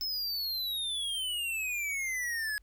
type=exponential sweep; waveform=square; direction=down; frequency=5274 to 1674 Hz; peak=-32 dBFS; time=0.01-2.58 s; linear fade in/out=0 ms; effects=added 50 Hz sine -57 dBFS peak until 2.62 s + pink hiss -75 dBFS RMS until 2.62 s